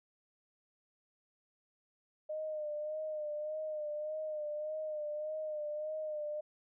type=tone with vibrato; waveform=sine; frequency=610 Hz; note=D#5; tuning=34 cents flat; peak=-36 dBFS; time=2.29-6.41 s; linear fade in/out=10 ms; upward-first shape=sine; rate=1.7 Hz; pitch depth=39 cents each way; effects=none